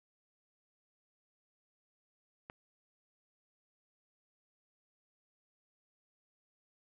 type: click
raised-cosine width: 0.5 ms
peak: -30 dBFS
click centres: 2.499 s
effects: none